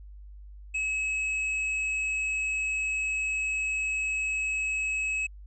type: tone with tanh clipping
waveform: sine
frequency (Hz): 2572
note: E7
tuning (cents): -43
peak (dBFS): -28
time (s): 0.74-5.27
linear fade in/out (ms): 10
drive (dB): 7
effects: added 50 Hz sine -43 dBFS peak until 5.46 s + resampled to 24000 Hz